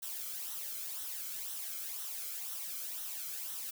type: noise with flanger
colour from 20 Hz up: blue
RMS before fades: -41 dBFS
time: 0.02-3.71 s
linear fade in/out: 10 ms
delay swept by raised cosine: 0.42 to 1.11 ms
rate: 2 Hz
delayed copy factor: -0.6
effects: none